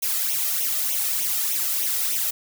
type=noise with flanger; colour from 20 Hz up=blue; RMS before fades=-24 dBFS; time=0.02-2.31 s; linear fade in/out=10 ms; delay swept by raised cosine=0.32 to 1.62 ms; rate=3.3 Hz; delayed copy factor=+0.7; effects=none